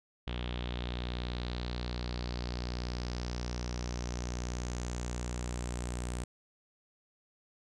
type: tone with low-pass filter sweep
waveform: sawtooth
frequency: 60.6 Hz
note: B1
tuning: 32 cents flat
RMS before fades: -37 dBFS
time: 0.27-6.24 s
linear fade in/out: 5 ms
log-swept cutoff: 3300 to 8400 Hz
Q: 4.4
effects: none